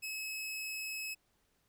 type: tone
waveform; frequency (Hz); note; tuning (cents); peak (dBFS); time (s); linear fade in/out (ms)
sawtooth; 2577; E7; -40; -35; 0.02-1.15; 20
effects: pink hiss -75 dBFS RMS until 1.68 s